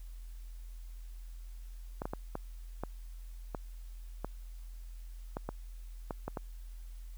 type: clicks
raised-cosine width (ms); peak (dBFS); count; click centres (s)
1; -22; 12; 2.019 / 2.055 / 2.135 / 2.354 / 2.836 / 3.548 / 4.246 / 5.369 / 5.49 / 6.108 / 6.28 / 6.372
effects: added 42 Hz sine -43 dBFS peak until 7.17 s + white hiss -65 dBFS RMS until 7.17 s